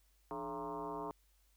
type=tone with frequency modulation; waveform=sine; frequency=679 Hz; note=F5; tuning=49 cents flat; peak=-39 dBFS; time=0.31-1.11 s; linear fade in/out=0 ms; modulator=127 Hz; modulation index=3.4; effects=added 50 Hz sine -69 dBFS peak until 1.56 s + white hiss -75 dBFS RMS until 1.56 s